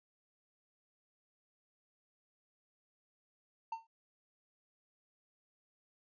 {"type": "tone with exponential decay", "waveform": "triangle", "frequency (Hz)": 905, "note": "A5", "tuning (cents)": 48, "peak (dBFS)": -32, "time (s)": [3.72, 3.87], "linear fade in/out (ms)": 5, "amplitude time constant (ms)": 31, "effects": ["resampled to 16000 Hz"]}